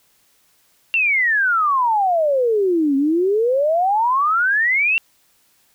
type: exponential two-way sweep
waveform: sine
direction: down then up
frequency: 2758 to 268.1 to 2758 Hz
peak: -14 dBFS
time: 0.94-4.98 s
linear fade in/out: 0 ms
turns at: 2.96 s
effects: white hiss -59 dBFS RMS until 5.74 s